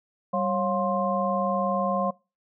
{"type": "tone cluster", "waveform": "sine", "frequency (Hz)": [195.2, 547, 710, 1054], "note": ["G3", "C#5", "F5", "C6"], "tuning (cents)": [-7, -23, 28, 12], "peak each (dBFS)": [-29, -27, -29, -28], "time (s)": [0.33, 2.11], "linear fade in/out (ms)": 10, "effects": ["noise-tail reverb RT60 0.3 s tail -24 dB re dry"]}